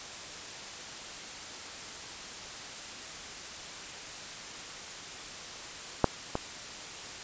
clicks, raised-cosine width 1 ms, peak -6 / -15 dBFS, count 2, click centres 6.043 / 6.354 s, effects white hiss -42 dBFS RMS until 7.23 s + resampled to 16000 Hz

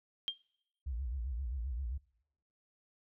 sine tone with exponential decay, 3196 Hz, G7, 33 cents sharp, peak -28 dBFS, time 0.28-0.38 s, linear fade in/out 0 ms, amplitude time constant 20 ms
sine tone with vibrato, 62.6 Hz, B1, 24 cents sharp, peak -35 dBFS, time 0.86-1.98 s, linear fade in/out 10 ms, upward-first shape sine, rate 7.6 Hz, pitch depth 200 cents each way
effects noise-tail reverb RT60 0.8 s tail -24 dB re dry

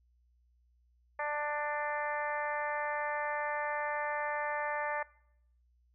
harmonic tone, 295.8 Hz, D4, 13 cents sharp, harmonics 2 / 3 / 4 / 5 / 6 / 7 / 8, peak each -38 / -37 / -41 / -46 / -39 / -44 / -51 dBFS, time 1.19-5.03 s, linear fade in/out 5 ms, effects noise-tail reverb RT60 0.7 s tail -21 dB re dry + added 60 Hz sine -66 dBFS peak until 5.94 s

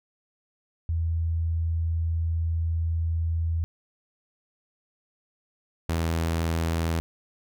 sine / sawtooth tone pair in turn, 82.41 / 82.41 Hz, E2 / E2, 0 / 0 cents, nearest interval unison, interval 0 cents, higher neither, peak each -23 / -20 dBFS, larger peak second, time 0.89-3.64 / 5.89-7 s, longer first, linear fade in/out 0 ms, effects none

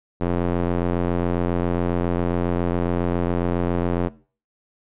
square tone with band-pass filter, 43.65 Hz, F1, in tune, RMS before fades -22 dBFS, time 0.2-4.09 s, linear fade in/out 20 ms, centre 390 Hz, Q 0.67, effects noise-tail reverb RT60 0.4 s tail -20 dB re dry + resampled to 8000 Hz

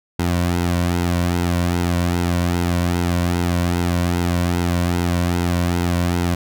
sawtooth tone with flanger, 87.3 Hz, F2, in tune, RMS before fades -19 dBFS, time 0.19-6.35 s, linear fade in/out 5 ms, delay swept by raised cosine 1.7 to 2.44 ms, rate 2.5 Hz, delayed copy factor -0.6, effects none

